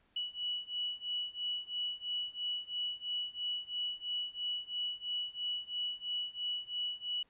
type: beating tone pair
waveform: sine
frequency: 2941 / 2944 Hz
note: F#7 / F#7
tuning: -11 / -9 cents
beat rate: 3 Hz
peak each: -39 / -38 dBFS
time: 0.16-7.23 s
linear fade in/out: 5 ms
effects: pink hiss -71 dBFS RMS until 7.29 s + resampled to 8000 Hz